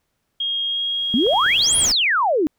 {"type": "tone with pitch glide", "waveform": "sine", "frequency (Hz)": [3252, 3273], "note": ["G#7", "G#7"], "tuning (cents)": [-37, -26], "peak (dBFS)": -20, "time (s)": [0.4, 1.86], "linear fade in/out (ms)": 5, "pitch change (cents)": 11, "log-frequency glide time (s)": [0.68, 0.81]}
{"type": "noise with exponential growth", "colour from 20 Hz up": "pink", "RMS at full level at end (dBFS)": -27, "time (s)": [0.63, 1.92], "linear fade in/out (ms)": 2, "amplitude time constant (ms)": 280}
{"type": "exponential two-way sweep", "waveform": "sine", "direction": "up then down", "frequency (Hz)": [209.3, 10548, 280.2], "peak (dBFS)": -15, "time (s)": [1.14, 2.47], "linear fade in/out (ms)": 0, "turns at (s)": 1.77}
{"type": "clicks", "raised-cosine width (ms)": 1, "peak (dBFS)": -21, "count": 3, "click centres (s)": [1.266, 1.335, 1.463]}
{"effects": ["pink hiss -72 dBFS RMS until 2.58 s"]}